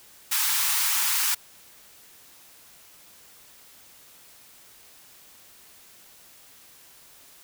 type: high-pass noise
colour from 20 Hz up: white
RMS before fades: -24 dBFS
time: 0.31-1.35 s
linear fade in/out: 10 ms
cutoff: 840 Hz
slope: 96 dB/octave
effects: white hiss -52 dBFS RMS until 7.43 s